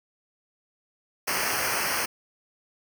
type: noise with comb filter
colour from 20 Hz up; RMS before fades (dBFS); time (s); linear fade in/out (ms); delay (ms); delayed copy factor
pink; -27; 1.27-2.06; 10; 0.27; -1
effects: none